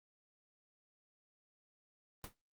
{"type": "noise with exponential decay", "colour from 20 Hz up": "pink", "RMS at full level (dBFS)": -41, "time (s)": [2.24, 2.34], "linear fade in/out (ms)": 1, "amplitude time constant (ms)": 21, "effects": ["noise-tail reverb RT60 0.2 s tail -17 dB re dry", "Opus 32 kbps"]}